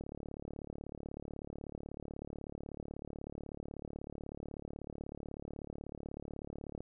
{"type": "click train", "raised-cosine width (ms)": 2, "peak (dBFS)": -30, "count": 247, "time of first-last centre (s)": [0.01, 6.806], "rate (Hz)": 36.2, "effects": []}